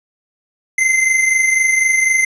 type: tone pair together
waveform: square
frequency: 2069 / 2093 Hz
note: C7 / C7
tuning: -20 / 0 cents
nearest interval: unison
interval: 20 cents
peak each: -13 / -20 dBFS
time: 0.78-2.25 s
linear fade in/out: 5 ms
effects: resampled to 24000 Hz + 8-bit